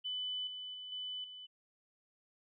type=tone with level steps; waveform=sine; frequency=3000 Hz; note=F#7; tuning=23 cents sharp; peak=-36 / -42 / -44 / -39 / -47 dBFS; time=0.04-1.47 s; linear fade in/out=20 ms; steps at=0.47 / 0.74 / 0.92 / 1.24 s; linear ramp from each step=2 ms; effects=none